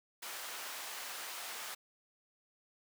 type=high-pass noise; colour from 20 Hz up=pink; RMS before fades=-44 dBFS; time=0.22-1.75 s; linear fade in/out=10 ms; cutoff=860 Hz; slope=12 dB/octave; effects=none